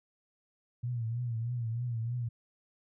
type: tone with vibrato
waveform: sine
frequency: 117.8 Hz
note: A#2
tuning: 19 cents sharp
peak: -31 dBFS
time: 0.83-2.29 s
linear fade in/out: 10 ms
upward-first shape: triangle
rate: 3.2 Hz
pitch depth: 100 cents each way
effects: none